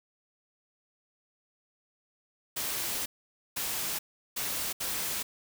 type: noise bursts at uneven times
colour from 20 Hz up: white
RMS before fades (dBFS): -33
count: 4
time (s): 2.56-3.06 / 3.56-3.99 / 4.36-4.73 / 4.8-5.23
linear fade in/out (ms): 10
effects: none